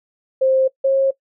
sine tone pair in turn, 527 / 539.6 Hz, C5 / C#5, +12 / -47 cents, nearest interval unison, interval 41 cents, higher second, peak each -12 dBFS, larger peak neither, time 0.41-0.68 / 0.84-1.11 s, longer neither, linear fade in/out 10 ms, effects noise-tail reverb RT60 0.1 s tail -21 dB re dry

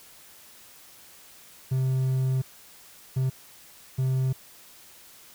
triangle tone bursts at uneven times, 130.81 Hz, C3, in tune, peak -20 dBFS, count 3, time 1.71-2.42 / 3.16-3.3 / 3.98-4.33 s, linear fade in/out 10 ms, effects white hiss -51 dBFS RMS until 5.34 s

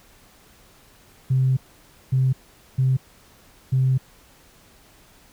sine tone bursts at uneven times, 130.81 Hz, C3, in tune, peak -15 dBFS, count 4, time 1.3-1.57 / 2.12-2.33 / 2.78-2.97 / 3.72-3.98 s, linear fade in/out 10 ms, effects tanh soft clip ceiling -11 dBFS + pink hiss -53 dBFS RMS until 5.32 s

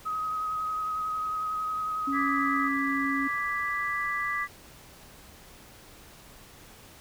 sine tone with vibrato, 1263 Hz, D#6, 26 cents sharp, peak -28 dBFS, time 0.05-2.69 s, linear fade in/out 20 ms, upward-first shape triangle, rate 11 Hz, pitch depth 18 cents each way
sine tone with pitch glide, 277.2 to 275.1 Hz, C#4 to C#4, 0 to -13 cents, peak -28 dBFS, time 2.07-3.28 s, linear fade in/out 10 ms, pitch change -13 cents, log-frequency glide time 2.3-2.78 s
sine chord, G# diminished, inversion second, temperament equal, 1174.7 / 1661.2 / 1975.5 Hz, D6 / G#6 / B6, 0 / 0 / 0 cents, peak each -31 / -36 / -30 dBFS, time 2.12-4.48 s, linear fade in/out 50 ms
effects pink hiss -51 dBFS RMS until 7 s

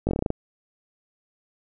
slowing click train, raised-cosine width 2 ms, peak -10 dBFS, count 9, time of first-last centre 0.07-0.304 s, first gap 19 ms, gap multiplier 1.12, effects none

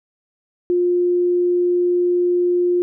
sine tone, 354.1 Hz, F4, 24 cents sharp, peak -14 dBFS, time 0.7-2.82 s, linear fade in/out 0 ms, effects none

